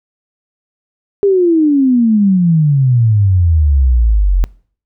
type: exponential sweep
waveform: sine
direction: down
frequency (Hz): 408.1 to 43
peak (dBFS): -7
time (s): 1.23-4.44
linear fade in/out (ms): 0
effects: noise-tail reverb RT60 0.5 s tail -24 dB re dry